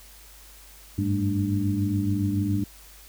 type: tone cluster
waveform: sine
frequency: 95.8 / 102.9 / 200.7 / 224.3 / 296.7 Hz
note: G2 / G#2 / G3 / A3 / D4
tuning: -39 / -16 / +41 / +34 / +18 cents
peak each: -32 / -26 / -28 / -35 / -27 dBFS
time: 0.98-2.64 s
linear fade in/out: 5 ms
effects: added 50 Hz sine -50 dBFS peak until 3.08 s + white hiss -50 dBFS RMS until 3.08 s